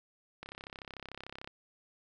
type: click train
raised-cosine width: 0.3 ms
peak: -27 dBFS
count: 36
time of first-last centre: 0.43-1.475 s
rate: 33.5 Hz
effects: none